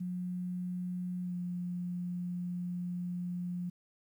sine tone with pitch glide, 180 to 177.42 Hz, F#3 to F3, -47 to +28 cents, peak -34 dBFS, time 0-3.7 s, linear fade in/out 10 ms, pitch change -25 cents, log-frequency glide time 1.23-1.35 s, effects 11-bit

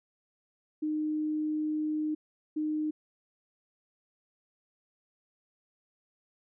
sine tone pair in turn, 306.6 / 306.6 Hz, D#4 / D#4, -25 / -25 cents, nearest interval unison, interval 0 cents, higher neither, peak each -28 dBFS, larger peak neither, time 0.82-2.15 / 2.56-2.91 s, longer first, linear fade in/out 10 ms, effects none

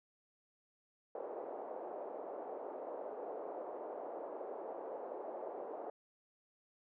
white band-pass noise, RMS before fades -45 dBFS, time 1.15-5.9 s, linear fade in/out 2 ms, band 390 to 690 Hz, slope 24 dB/octave, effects none

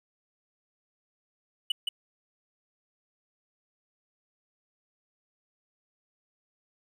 triangle tone with echo, 2960 Hz, F#7, in tune, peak -22 dBFS, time 1.7-1.72 s, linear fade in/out 5 ms, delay 170 ms, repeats 1, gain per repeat -3 dB, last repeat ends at 1.89 s, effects 10-bit

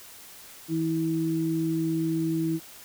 sine tone pair together, 162.1 / 324.2 Hz, E3 / E4, -29 / -29 cents, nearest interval octave, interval 1200 cents, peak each -29 / -25 dBFS, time 0.68-2.6 s, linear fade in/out 50 ms, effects white hiss -47 dBFS RMS until 2.84 s

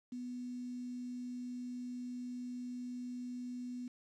sine tone with quantisation, 246.9 Hz, B3, in tune, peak -40 dBFS, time 0.12-3.88 s, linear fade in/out 5 ms, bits 10, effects low-pass 7000 Hz 12 dB/octave

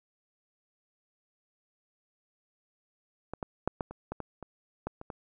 clicks, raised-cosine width 1 ms, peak -22 / -20 / -13 / -17 / -28 / -21 / -22 / -27 / -19 / -28 / -24 dBFS, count 11, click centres 3.336 / 3.428 / 3.676 / 3.808 / 3.91 / 4.12 / 4.203 / 4.427 / 4.87 / 5.014 / 5.102 s, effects none

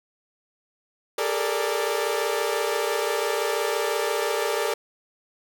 sawtooth tone cluster, 405.3 / 440.1 / 466 / 585 Hz, G#4 / A4 / A#4 / D5, -42 / 0 / -1 / -7 cents, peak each -25 dBFS, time 1.18-4.74 s, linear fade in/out 5 ms, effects none

